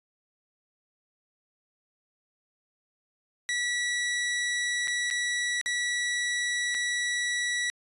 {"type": "tone with dropouts", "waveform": "sawtooth", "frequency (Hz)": 1944, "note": "B6", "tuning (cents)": -28, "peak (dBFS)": -23, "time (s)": [3.49, 7.7], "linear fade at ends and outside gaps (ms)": 0, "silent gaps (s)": [[4.874, 4.88], [5.102, 5.11], [5.613, 5.66], [6.744, 6.748]], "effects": ["resampled to 24000 Hz"]}